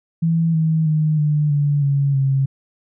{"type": "tone with pitch steps", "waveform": "sine", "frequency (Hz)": [164.81, 159.56, 154.49, 149.57, 144.81, 140.2, 135.74], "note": ["E3", "D#3", "D#3", "D3", "D3", "C#3", "C#3"], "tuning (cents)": [0, 44, -12, 32, -24, 20, -36], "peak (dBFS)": -14, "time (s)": [0.22, 2.46], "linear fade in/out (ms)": 10, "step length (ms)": 320, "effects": []}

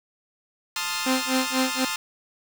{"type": "chord", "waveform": "10% pulse", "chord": "F dominant seventh", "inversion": "first", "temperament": "equal", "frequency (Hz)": [880, 1046.5, 1244.5, 1396.9], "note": ["A5", "C6", "Eb6", "F6"], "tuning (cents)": [0, 0, 0, 0], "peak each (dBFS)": -24, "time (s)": [0.76, 1.96], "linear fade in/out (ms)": 2}
{"type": "tone with tremolo", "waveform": "sawtooth", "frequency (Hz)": 260, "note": "C4", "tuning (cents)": -11, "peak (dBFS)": -16, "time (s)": [1.06, 1.85], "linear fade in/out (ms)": 5, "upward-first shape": "sine", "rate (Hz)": 4.1, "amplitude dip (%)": 100}
{"effects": ["7-bit"]}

